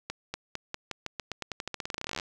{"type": "accelerating click train", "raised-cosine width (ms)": 0.2, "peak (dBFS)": -16, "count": 29, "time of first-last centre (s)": [0.1, 2.198], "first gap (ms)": 240, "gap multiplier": 0.89, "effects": []}